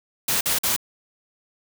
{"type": "noise bursts", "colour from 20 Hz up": "white", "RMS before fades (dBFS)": -22, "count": 3, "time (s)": [0.28, 0.764], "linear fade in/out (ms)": 5, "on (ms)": 130, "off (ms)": 47, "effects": []}